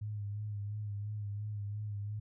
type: tone with vibrato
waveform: sine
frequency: 103.83 Hz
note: G#2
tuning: in tune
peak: -36 dBFS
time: 0.01-2.2 s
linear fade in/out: 10 ms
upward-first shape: sine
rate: 2.9 Hz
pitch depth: 41 cents each way
effects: none